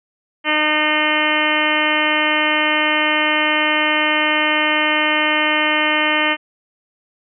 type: harmonic tone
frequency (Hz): 304.9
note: D#4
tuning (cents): -35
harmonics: 1 / 2 / 3 / 4 / 5 / 6 / 7 / 8 / 9 / 10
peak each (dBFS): -24 / -24 / -24 / -24 / -27 / -21 / -21 / -25 / -25 / -23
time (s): 0.44-6.37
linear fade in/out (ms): 50
effects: none